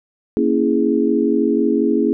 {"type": "chord", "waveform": "sine", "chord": "A# half-diminished seventh", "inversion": "none", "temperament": "equal", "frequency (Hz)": [233.1, 277.2, 329.6, 415.3], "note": ["A#3", "C#4", "E4", "G#4"], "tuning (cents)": [0, 0, 0, 0], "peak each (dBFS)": -19, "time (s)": [0.37, 2.13], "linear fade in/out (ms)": 0, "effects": []}